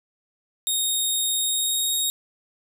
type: tone with pitch glide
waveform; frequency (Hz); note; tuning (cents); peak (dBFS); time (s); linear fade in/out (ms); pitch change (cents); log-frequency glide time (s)
15% pulse; 3719 to 3749; A#7 to A#7; -5 to +9; -15; 0.67-2.1; 0; +14; 1.33-1.96
effects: none